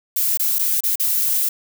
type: noise with dropouts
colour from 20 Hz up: violet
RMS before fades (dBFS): -19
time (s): 0.16-1.49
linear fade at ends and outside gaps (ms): 5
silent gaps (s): 0.374-0.395 / 0.586-0.592 / 0.806-0.836 / 0.957-0.997
effects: none